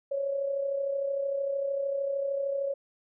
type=tone with amplitude modulation; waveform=sine; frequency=554.4 Hz; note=C#5; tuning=in tune; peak=-25 dBFS; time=0.11-2.74 s; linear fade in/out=10 ms; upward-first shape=sine; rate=33.2 Hz; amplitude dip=50%; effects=none